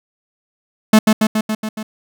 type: tone with echo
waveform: 45% pulse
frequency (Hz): 216.8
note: A3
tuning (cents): -25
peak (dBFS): -5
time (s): 0.93-0.99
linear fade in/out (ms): 5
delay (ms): 140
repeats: 6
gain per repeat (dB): -3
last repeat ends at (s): 1.83
effects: none